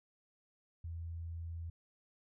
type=tone; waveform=sine; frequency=83.5 Hz; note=E2; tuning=23 cents sharp; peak=-40 dBFS; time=0.84-1.7 s; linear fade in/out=5 ms; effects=none